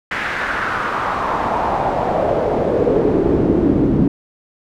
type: noise with band-pass filter sweep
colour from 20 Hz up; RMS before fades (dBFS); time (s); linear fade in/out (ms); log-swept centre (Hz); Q
brown; -17; 0.11-4.08; 5; 1900 to 250; 2.8
effects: none